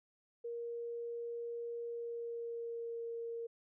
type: tone with pitch glide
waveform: sine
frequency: 470 to 463.8 Hz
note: A#4 to A#4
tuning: +14 to -9 cents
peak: -39 dBFS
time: 0.44-3.47 s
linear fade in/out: 10 ms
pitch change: -23 cents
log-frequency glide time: 1.85-3.04 s
effects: none